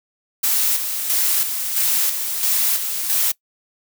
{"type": "noise with tremolo", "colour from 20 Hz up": "blue", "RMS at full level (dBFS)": -18, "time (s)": [0.43, 3.32], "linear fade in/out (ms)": 10, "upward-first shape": "square", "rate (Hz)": 1.5, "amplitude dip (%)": 50, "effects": ["noise-tail reverb RT60 0.1 s tail -22 dB re dry"]}